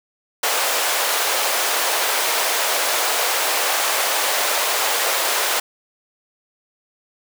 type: high-pass noise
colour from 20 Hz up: pink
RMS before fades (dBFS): -20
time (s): 0.43-5.6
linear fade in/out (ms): 5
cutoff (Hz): 510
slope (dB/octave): 24
effects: none